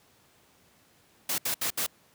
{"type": "noise bursts", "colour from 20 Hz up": "white", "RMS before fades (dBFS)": -29, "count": 4, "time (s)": [1.29, 1.865], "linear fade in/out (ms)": 5, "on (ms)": 92, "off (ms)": 69, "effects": ["pink hiss -62 dBFS RMS until 2.14 s", "high-pass 100 Hz 12 dB/octave"]}